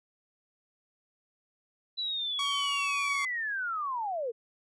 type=linear sweep; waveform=sine; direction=down; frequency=3986 to 437.3 Hz; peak=-30 dBFS; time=1.97-4.32 s; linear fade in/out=20 ms
type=tone; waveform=sawtooth; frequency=1128 Hz; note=C#6; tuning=30 cents sharp; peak=-27 dBFS; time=2.39-3.25 s; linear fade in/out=2 ms
effects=resampled to 22050 Hz